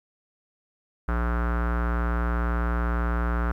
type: tone with low-pass filter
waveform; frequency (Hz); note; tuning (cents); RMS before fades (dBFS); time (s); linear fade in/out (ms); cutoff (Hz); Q
square; 59; A#1; +22; -25; 1.08-3.52; 5; 1400; 4.5
effects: 10-bit